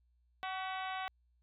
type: harmonic tone with a mistuned harmonic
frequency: 376.7 Hz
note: F#4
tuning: 31 cents sharp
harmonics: 2 / 3 / 4 / 5 / 6 / 7 / 8 / 9 / 10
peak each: -40 / -44 / -46 / -48 / -50 / -51 / -52 / -53 / -54 dBFS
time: 0.43-1.08 s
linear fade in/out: 0 ms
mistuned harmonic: 5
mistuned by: +59 cents
effects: added 60 Hz sine -69 dBFS peak until 1.42 s